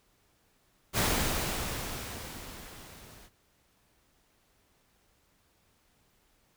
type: noise with level ramp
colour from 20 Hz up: pink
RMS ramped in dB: -26 to -54 dBFS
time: 0.93-3.3 s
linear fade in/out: 50 ms
effects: pink hiss -69 dBFS RMS until 6.56 s